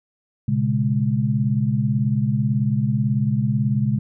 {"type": "tone cluster", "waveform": "sine", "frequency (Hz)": [119.2, 137.4, 208], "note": ["A#2", "C#3", "G#3"], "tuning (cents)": [39, -15, 3], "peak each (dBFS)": [-22, -21, -22], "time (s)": [0.48, 3.99], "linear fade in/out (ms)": 5, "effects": []}